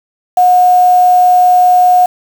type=tone with quantisation; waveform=sine; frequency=725 Hz; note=F#5; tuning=35 cents flat; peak=-4 dBFS; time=0.37-2.06 s; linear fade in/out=5 ms; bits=4; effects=none